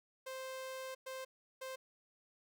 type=tone bursts at uneven times; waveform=sawtooth; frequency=523.3 Hz; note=C5; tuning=in tune; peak=-39 dBFS; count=3; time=0.26-0.95 / 1.06-1.25 / 1.61-1.76 s; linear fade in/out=10 ms; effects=none